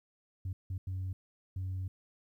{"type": "tone bursts at uneven times", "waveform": "sine", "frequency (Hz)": 93.5, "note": "F#2", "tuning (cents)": 19, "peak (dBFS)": -32, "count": 4, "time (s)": [[0.45, 0.53], [0.7, 0.78], [0.87, 1.13], [1.56, 1.88]], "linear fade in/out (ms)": 5, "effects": ["tanh soft clip ceiling -32 dBFS", "12-bit"]}